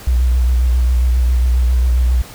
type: tone with vibrato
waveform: sine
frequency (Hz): 61.74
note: B1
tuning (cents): 0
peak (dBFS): -10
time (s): 0.07-2.22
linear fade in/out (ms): 5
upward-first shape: sine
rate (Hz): 7.4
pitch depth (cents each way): 44
effects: pink hiss -36 dBFS RMS until 2.34 s